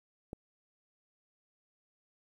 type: click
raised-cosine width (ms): 2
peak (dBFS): -27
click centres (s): 0.331
effects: 10-bit